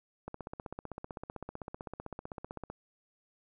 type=click train; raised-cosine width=1 ms; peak=-26 dBFS; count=39; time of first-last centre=0.28-2.7 s; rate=15.7 Hz; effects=none